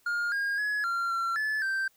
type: tone with pitch steps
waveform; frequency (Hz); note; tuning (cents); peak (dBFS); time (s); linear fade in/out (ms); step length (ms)
triangle; 1416 / 1624 / 1688 / 1379 / 1361 / 1731 / 1564; F6 / G#6 / G#6 / F6 / F6 / A6 / G6; +23 / -39 / +28 / -22 / -45 / -29 / -4; -25; 0.06-1.88; 5; 260
effects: white hiss -66 dBFS RMS until 1.96 s